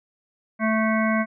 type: harmonic tone with a mistuned harmonic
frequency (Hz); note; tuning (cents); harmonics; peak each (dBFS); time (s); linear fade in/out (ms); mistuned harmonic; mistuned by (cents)
220; A3; 0; 1 / 3 / 5 / 7 / 9 / 10; -21 / -26 / -28 / -29 / -31 / -31; 0.59-1.26; 50; 9; -18
effects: none